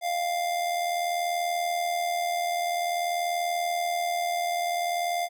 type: tone with amplitude modulation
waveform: square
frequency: 698.5 Hz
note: F5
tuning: in tune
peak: -24 dBFS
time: 0.01-5.29 s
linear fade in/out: 50 ms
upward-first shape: sine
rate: 80.5 Hz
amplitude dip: 50%
effects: none